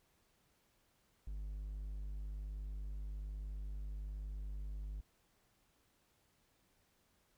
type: tone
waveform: triangle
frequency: 50.6 Hz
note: G#1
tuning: 44 cents flat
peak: -39 dBFS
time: 1.27-5.01 s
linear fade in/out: 5 ms
effects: pink hiss -75 dBFS RMS until 7.37 s